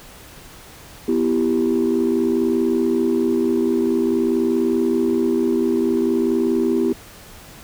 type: chord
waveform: sine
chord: E minor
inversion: second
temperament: equal with one note detuned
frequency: 246.9 / 331.5 / 392 Hz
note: B3 / E4 / G4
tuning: 0 / +10 / 0 cents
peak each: -19 dBFS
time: 1.08-6.93 s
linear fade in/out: 5 ms
effects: tanh soft clip ceiling -10 dBFS + pink hiss -42 dBFS RMS until 7.63 s

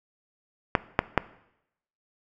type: clicks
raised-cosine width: 0.5 ms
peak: -3 dBFS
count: 3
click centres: 0.752 / 0.991 / 1.177 s
effects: noise-tail reverb RT60 0.8 s tail -18 dB re dry

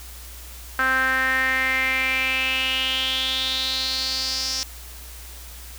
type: tone with band-pass filter sweep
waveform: sawtooth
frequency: 261.6 Hz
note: C4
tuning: in tune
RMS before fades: -23 dBFS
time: 0.79-4.63 s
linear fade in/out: 0 ms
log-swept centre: 1500 to 5400 Hz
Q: 6.2
effects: added 60 Hz sine -39 dBFS peak until 5.78 s + white hiss -42 dBFS RMS until 5.78 s

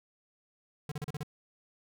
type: tone bursts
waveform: square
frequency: 148.8 Hz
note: D3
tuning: 23 cents sharp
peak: -35 dBFS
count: 6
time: 0.89-1.232 s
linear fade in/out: 2 ms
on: 27 ms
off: 36 ms
effects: none

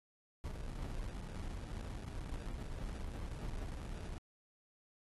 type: noise with sample-and-hold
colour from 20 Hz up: brown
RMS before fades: -43 dBFS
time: 0.44-4.18 s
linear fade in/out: 0 ms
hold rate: 1050 Hz
effects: AAC 32 kbps

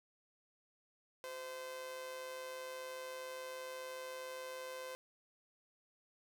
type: tone with amplitude modulation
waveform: sawtooth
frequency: 515 Hz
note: C5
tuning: 28 cents flat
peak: -38 dBFS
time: 1.24-4.95 s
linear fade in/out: 0 ms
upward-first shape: sine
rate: 147 Hz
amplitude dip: 50%
effects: none

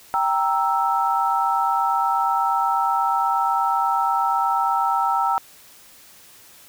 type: chord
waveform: sine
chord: E diminished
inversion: first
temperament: equal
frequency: 784 / 932.3 / 1318.5 Hz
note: G5 / Bb5 / E6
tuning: 0 / 0 / 0 cents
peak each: -22 dBFS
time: 0.14-5.38 s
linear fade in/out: 0 ms
effects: white hiss -48 dBFS RMS until 6.68 s

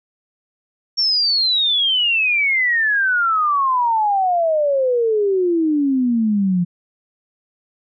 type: exponential sweep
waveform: sine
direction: down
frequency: 5540 to 172 Hz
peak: -14 dBFS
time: 0.97-6.65 s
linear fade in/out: 20 ms
effects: none

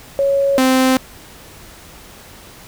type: tone pair in turn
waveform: sine / sawtooth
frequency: 554.4 / 260.1 Hz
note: C#5 / C4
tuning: 0 / -10 cents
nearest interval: octave + minor second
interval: 1310 cents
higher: first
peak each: -12 / -7 dBFS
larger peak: second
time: 0.19-0.58 / 0.58-0.97 s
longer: neither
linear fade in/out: 0 ms
effects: pink hiss -40 dBFS RMS until 2.67 s

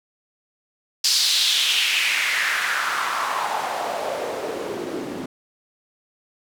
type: noise with band-pass filter sweep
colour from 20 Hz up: white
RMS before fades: -23 dBFS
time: 1.04-5.26 s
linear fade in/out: 5 ms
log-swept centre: 4900 to 270 Hz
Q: 3
effects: none

